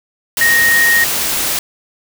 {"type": "tone in noise", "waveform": "sine", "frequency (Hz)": 1864.7, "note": "A#6", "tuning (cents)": 0, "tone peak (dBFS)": -9, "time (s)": [0.41, 1.04], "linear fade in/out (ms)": 2, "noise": "white", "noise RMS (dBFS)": -17, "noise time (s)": [0.37, 1.59], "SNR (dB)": 5, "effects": []}